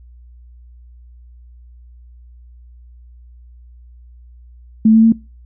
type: tone with pitch steps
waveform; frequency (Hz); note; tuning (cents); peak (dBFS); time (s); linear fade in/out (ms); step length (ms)
sine; 219.7 / 222.9 / 226.1; A3 / A3 / A3; -2 / +23 / +47; -6; 4.85-5.123; 5; 91
effects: noise-tail reverb RT60 0.3 s tail -23 dB re dry + added 60 Hz sine -39 dBFS peak until 5.45 s